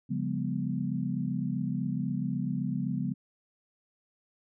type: chord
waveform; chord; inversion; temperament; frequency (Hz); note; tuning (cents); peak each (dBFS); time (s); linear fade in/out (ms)
sine; C# dominant seventh; none; equal with one note detuned; 138.59 / 174.61 / 202.3 / 246.9; C#3 / E#3 / G#3 / B3; 0 / 0 / -45 / 0; -34; 0.09-3.14; 20
effects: none